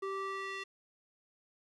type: tone with band-pass filter sweep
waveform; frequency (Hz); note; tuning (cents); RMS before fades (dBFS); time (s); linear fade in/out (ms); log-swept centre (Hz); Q
square; 388.8; G4; -14; -39; 0.02-0.64; 10; 790 to 2600; 1.4
effects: resampled to 24000 Hz + 11-bit